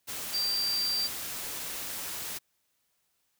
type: tone in noise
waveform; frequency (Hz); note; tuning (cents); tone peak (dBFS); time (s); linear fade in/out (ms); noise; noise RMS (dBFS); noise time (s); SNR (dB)
sine; 4699; D8; 0; -27; 0.33-1.08; 20; white; -37; 0.07-2.39; +7
effects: white hiss -75 dBFS RMS until 3.39 s

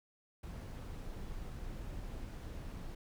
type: noise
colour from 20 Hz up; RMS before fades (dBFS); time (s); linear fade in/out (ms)
brown; -44; 0.43-2.95; 5
effects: none

